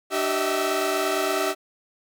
sawtooth tone cluster, 297.9 / 384 / 626 / 655 / 1327 Hz, D4 / G4 / D#5 / E5 / E6, +25 / -36 / +10 / -11 / +11 cents, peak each -28 / -22 / -26 / -24 / -28 dBFS, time 0.1-1.55 s, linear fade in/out 50 ms, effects none

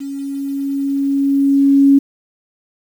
sine tone with level ramp, 277.2 Hz, C#4, in tune, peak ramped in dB -23 to -5 dBFS, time 0-1.99 s, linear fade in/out 10 ms, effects 7-bit

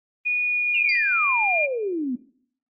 sine tone with pitch glide, 2457 to 2405 Hz, D#7 to D7, -22 to +41 cents, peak -19 dBFS, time 0.25-1.67 s, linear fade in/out 20 ms, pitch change -37 cents, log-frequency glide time 0.45-1.16 s
sine exponential sweep, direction down, 2873 to 236 Hz, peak -23 dBFS, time 0.74-2.16 s, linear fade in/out 10 ms
sine tone with exponential decay, 4708 Hz, D8, 3 cents sharp, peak -25 dBFS, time 0.89-1.1 s, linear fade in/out 2 ms, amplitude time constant 44 ms
effects noise-tail reverb RT60 0.6 s tail -18 dB re dry + Opus 24 kbps

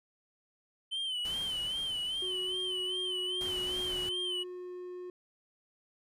triangle tone with vibrato, 3058 Hz, G7, 44 cents flat, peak -31 dBFS, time 0.91-4.44 s, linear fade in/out 20 ms, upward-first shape sine, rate 2.5 Hz, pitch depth 80 cents each way
pink noise with exponential decay, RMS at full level -45 dBFS, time 1.25-4.8 s, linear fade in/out 1 ms, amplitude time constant 770 ms
triangle tone with pitch glide, 369.4 to 360.5 Hz, F#4 to F#4, -3 to -45 cents, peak -38 dBFS, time 2.22-5.1 s, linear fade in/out 2 ms, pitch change -42 cents, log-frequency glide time 2.72-4.72 s
pink noise, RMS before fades -45 dBFS, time 3.41-4.09 s, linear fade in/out 0 ms
effects resampled to 32000 Hz

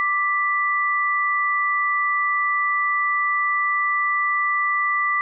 sine tone pair together, 1174.6 / 1975.5 Hz, D6 / B6, 0 / 0 cents, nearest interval major sixth, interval 900 cents, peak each -21 dBFS, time 0-5.21 s, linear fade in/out 0 ms, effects none

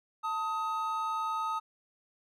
triangle tone pair together, 890 / 1259.9 Hz, A5 / D#6, +20 / +21 cents, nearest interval tritone, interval 601 cents, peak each -33 / -30 dBFS, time 0.23-1.6 s, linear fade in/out 20 ms, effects none

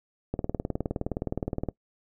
click train, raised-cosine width 2 ms, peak -15 dBFS, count 27, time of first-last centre 0.34-1.687 s, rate 19.3 Hz, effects noise-tail reverb RT60 0.1 s tail -21 dB re dry

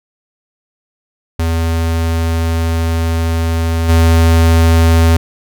square tone with level steps, 82.41 Hz, E2, in tune, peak -13 / -7 dBFS, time 1.39-5.17 s, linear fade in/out 5 ms, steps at 3.88 s, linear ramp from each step 20 ms, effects none

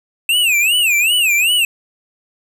square tone with vibrato, 2637 Hz, E7, in tune, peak -12 dBFS, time 0.29-1.65 s, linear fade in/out 2 ms, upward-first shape sine, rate 2.6 Hz, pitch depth 210 cents each way, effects none

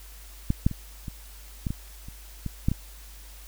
clicks, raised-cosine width 5 ms, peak -10 / -7 / -21 / -22 / -15 / -17 / -29 / -18 / -9 / -14 dBFS, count 10, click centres 0.504 / 0.665 / 0.713 / 1.082 / 1.668 / 1.705 / 2.085 / 2.463 / 2.685 / 2.716 s, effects added 50 Hz sine -44 dBFS peak until 3.47 s + white hiss -50 dBFS RMS until 3.47 s

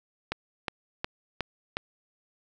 click train, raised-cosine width 0.3 ms, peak -13 dBFS, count 5, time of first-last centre 0.32-1.769 s, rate 2.76 Hz, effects none

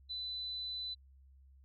sine tone, 4000 Hz, B7, 21 cents sharp, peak -38 dBFS, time 0.09-0.95 s, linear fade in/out 20 ms, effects added 67 Hz sine -58 dBFS peak until 1.64 s

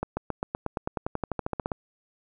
accelerating click train, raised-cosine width 1 ms, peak -14 dBFS, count 19, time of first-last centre 0.03-1.718 s, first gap 140 ms, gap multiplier 0.95, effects none

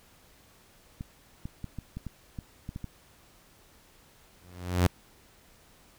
clicks, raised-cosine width 5 ms, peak -24 dBFS, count 10, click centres 1.009 / 1.455 / 1.643 / 1.787 / 1.97 / 2.067 / 2.388 / 2.691 / 2.761 / 2.843 s
sawtooth tone with exponential growth, 89.5 Hz, F2, 43 cents sharp, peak -14 dBFS, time 4.41-4.87 s, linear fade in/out 5 ms, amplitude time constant 100 ms
effects pink hiss -59 dBFS RMS until 5.98 s

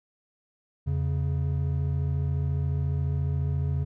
triangle tone pair together, 84.26 / 138.59 Hz, E2 / C#3, +38 / 0 cents, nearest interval major sixth, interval 862 cents, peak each -25 dBFS, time 0.86-3.85 s, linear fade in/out 20 ms, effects none

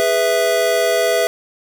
square chord, E major, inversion first, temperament just, 412 / 494.4 / 659.3 Hz, G#4 / B4 / E5, -14 / +2 / 0 cents, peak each -22 / -20 / -17 dBFS, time 0-1.27 s, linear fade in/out 0 ms, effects none

